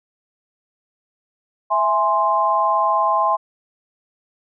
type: chord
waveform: sine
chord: E augmented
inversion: none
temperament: equal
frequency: 659.3 / 830.6 / 1046.5 Hz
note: E5 / G#5 / B#5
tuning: 0 / 0 / 0 cents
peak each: -22 / -20 / -17 dBFS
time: 1.7-3.37 s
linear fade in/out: 20 ms
effects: none